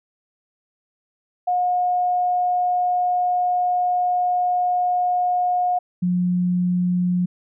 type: tone pair in turn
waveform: sine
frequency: 720 / 178.96 Hz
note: F#5 / F3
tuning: -47 / +43 cents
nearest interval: 2 octaves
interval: 2410 cents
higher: first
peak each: -17 dBFS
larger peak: neither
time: 1.47-5.79 / 6.02-7.26 s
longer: first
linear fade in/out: 10 ms
effects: none